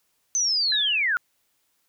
sine linear sweep, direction down, 6220 to 1367 Hz, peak -20 dBFS, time 0.35-1.17 s, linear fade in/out 0 ms
sine tone with exponential decay, 1700 Hz, G#6, 40 cents sharp, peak -25 dBFS, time 0.72-1.18 s, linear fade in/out 2 ms, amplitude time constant 100 ms
effects white hiss -70 dBFS RMS until 1.88 s

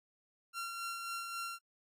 sawtooth tone with tremolo, 1371 Hz, F6, 32 cents flat, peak -34 dBFS, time 0.53-1.59 s, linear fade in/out 50 ms, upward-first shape sine, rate 3.7 Hz, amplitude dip 35%, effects AAC 48 kbps

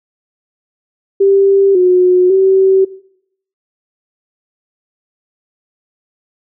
sine tone with pitch steps, 393.1 / 363.4 / 382.9 Hz, G4 / F#4 / G4, +5 / -31 / -41 cents, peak -6 dBFS, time 1.2-2.85 s, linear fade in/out 10 ms, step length 550 ms, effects noise-tail reverb RT60 0.7 s tail -19 dB re dry

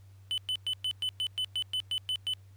triangle tone bursts, 3016 Hz, F#7, 32 cents sharp, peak -27 dBFS, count 12, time 0.31-2.336 s, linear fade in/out 0 ms, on 68 ms, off 110 ms, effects added 97 Hz sine -51 dBFS peak until 2.56 s + pink hiss -68 dBFS RMS until 2.56 s

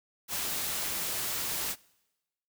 white noise, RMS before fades -33 dBFS, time 0.28-1.76 s, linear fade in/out 50 ms, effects noise-tail reverb RT60 1.0 s tail -24 dB re dry

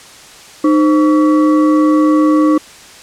sine tone with frequency modulation, 305.9 Hz, D#4, 29 cents flat, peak -7 dBFS, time 0.64-2.58 s, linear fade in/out 5 ms, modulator 827 Hz, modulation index 0.58, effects white hiss -37 dBFS RMS until 3.02 s + low-pass 8000 Hz 12 dB/octave

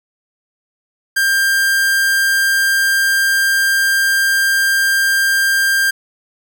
45% pulse tone, 1592 Hz, G6, 26 cents sharp, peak -12 dBFS, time 1.16-5.91 s, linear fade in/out 10 ms, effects none

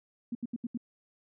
sine tone bursts, 236.7 Hz, A#3, 27 cents sharp, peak -31 dBFS, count 5, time 0.32-0.775 s, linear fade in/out 5 ms, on 31 ms, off 75 ms, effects none

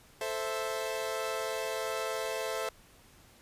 sawtooth chord, A minor, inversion none, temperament equal, 440 / 523.3 / 659.3 Hz, A4 / C5 / E5, 0 / 0 / 0 cents, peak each -33 dBFS, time 0.21-2.69 s, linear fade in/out 2 ms, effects pink hiss -59 dBFS RMS until 3.41 s + resampled to 32000 Hz

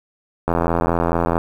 click train, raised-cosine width 1 ms, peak -4 dBFS, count 77, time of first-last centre 0.48-1.379 s, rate 84.5 Hz, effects 7-bit

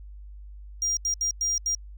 triangle tone bursts at uneven times, 5700 Hz, F8, 34 cents sharp, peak -22 dBFS, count 5, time 0.82-0.97 / 1.05-1.14 / 1.21-1.31 / 1.41-1.58 / 1.66-1.75 s, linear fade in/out 2 ms, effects added 50 Hz sine -40 dBFS peak until 1.97 s

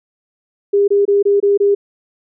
sine tone bursts, 403.3 Hz, G4, 49 cents sharp, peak -9 dBFS, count 6, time 0.73-1.75 s, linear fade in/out 10 ms, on 150 ms, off 24 ms, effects none

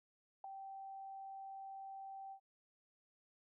sine tone with ADSR envelope, 778 Hz, G5, 13 cents flat, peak -40 dBFS, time 0.44-2.4 s, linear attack 4 ms, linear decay 3 ms, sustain -7 dB, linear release 83 ms, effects none

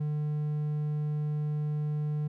triangle tone, 150 Hz, D3, 37 cents sharp, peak -26 dBFS, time 0-2.28 s, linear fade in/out 10 ms, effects none

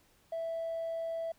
sine tone with hard clipping, 659.3 Hz, E5, in tune, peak -34 dBFS, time 0.32-1.32 s, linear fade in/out 5 ms, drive 1 dB, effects pink hiss -67 dBFS RMS until 1.38 s

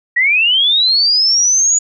sine linear sweep, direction up, 1880 to 6900 Hz, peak -9 dBFS, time 0.16-1.79 s, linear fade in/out 10 ms, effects none

